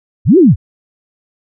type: linear two-way sweep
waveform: sine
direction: up then down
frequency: 60.5 to 397.8 to 60.5 Hz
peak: -3 dBFS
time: 0.25-0.56 s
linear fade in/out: 50 ms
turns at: 0.38 s
effects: none